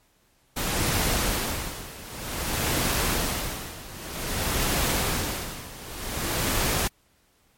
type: noise with tremolo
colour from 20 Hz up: pink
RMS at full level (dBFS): -24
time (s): 0.56-6.88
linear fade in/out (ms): 10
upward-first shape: sine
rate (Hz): 0.53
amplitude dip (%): 85
effects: pink hiss -64 dBFS RMS until 7.57 s + MP3 64 kbps